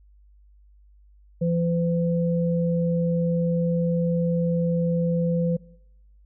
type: tone pair together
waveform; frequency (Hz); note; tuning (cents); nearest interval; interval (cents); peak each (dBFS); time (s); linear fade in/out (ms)
sine; 169.52 / 508; E3 / B4; +49 / +49; octave + perfect fifth; 1900; -21 / -26; 1.41-5.57; 10
effects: noise-tail reverb RT60 0.8 s tail -22 dB re dry + added 50 Hz sine -51 dBFS peak until 6.25 s